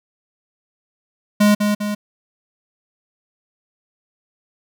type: tone with echo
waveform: square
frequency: 207.7 Hz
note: G#3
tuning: in tune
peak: -11 dBFS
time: 1.4-1.55 s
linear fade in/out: 10 ms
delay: 200 ms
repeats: 2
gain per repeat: -5 dB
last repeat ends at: 1.95 s
effects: none